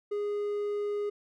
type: tone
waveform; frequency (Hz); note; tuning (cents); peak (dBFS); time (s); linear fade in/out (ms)
triangle; 412.4; G#4; -12; -27; 0.11-1.1; 10
effects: none